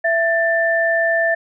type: tone pair together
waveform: sine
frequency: 665 / 1775.3 Hz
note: E5 / A6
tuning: +15 / +15 cents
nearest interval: octave + perfect fourth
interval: 1700 cents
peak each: -17 dBFS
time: 0.04-1.35 s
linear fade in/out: 10 ms
effects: none